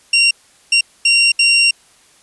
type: tone bursts at uneven times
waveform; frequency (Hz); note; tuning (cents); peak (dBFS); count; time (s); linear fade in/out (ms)
25% pulse; 2760; F7; -21; -5; 4; 0.13-0.31 / 0.72-0.81 / 1.05-1.32 / 1.39-1.71; 5
effects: white hiss -50 dBFS RMS until 2.22 s + resampled to 24000 Hz